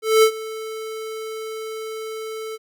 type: tone with ADSR envelope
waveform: square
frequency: 440 Hz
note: A4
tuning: in tune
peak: -10 dBFS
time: 0.02-2.58 s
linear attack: 210 ms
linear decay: 78 ms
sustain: -19 dB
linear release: 34 ms
effects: none